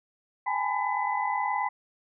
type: tone cluster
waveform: sine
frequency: 808 / 847 / 896 / 1004 / 2005 Hz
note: G#5 / G#5 / A5 / B5 / B6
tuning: -48 / +34 / +31 / +28 / +26 cents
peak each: -31 / -32 / -35 / -30 / -34 dBFS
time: 0.46-1.69 s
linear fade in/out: 10 ms
effects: none